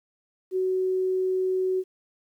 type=tone; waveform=sine; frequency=373.4 Hz; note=F#4; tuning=16 cents sharp; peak=-22 dBFS; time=0.51-1.84 s; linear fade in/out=50 ms; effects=10-bit